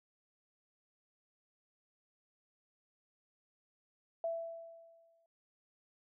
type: tone with exponential decay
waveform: sine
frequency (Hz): 665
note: E5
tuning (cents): +15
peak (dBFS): -32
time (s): 4.24-5.26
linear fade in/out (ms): 2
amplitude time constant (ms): 220
effects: none